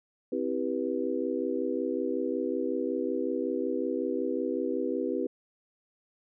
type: chord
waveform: sine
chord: C major seventh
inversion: none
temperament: just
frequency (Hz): 261.6 / 327 / 392.4 / 490.5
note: C4 / E4 / G4 / B4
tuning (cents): 0 / -14 / +2 / -12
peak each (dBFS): -33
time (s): 0.32-5.27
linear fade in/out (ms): 5
effects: none